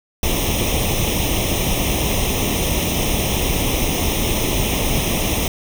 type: noise with comb filter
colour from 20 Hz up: pink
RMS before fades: -19 dBFS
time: 0.23-5.48 s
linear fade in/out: 2 ms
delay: 0.33 ms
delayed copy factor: +0.85
effects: none